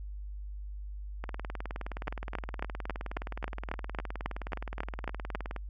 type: two click trains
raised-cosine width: 0.5 ms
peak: -23 / -17 dBFS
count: 84 / 13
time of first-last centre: 1.24-5.563 / 2.08-5.35 s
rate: 19.2 / 3.67 Hz
effects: added 50 Hz sine -38 dBFS peak until 5.69 s